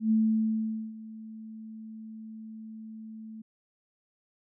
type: tone with ADSR envelope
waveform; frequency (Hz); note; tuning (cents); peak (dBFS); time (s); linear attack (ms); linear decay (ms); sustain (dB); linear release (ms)
sine; 220; A3; 0; -20; 0-3.42; 110; 820; -20; 8
effects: none